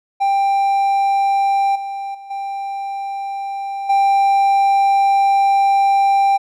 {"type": "tone with level steps", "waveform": "triangle", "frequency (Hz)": 790, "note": "G5", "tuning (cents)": 13, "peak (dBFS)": [-11, -21, -31, -20, -9], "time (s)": [0.2, 6.38], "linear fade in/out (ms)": 20, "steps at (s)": [1.75, 2.14, 2.3, 3.89], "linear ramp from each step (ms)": 10, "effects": []}